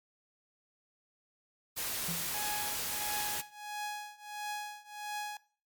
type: noise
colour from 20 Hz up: white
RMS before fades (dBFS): -36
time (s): 1.76-3.42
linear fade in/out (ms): 20
type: tone with exponential decay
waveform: triangle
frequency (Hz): 168.8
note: E3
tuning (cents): +41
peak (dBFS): -33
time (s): 2.08-2.41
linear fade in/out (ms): 5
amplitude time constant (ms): 70
type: tone with tremolo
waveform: sawtooth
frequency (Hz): 835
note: G#5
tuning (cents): +9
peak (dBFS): -31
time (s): 2.34-5.37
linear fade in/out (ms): 2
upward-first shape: triangle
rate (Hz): 1.5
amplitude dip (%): 95
effects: noise-tail reverb RT60 0.4 s tail -19 dB re dry + MP3 96 kbps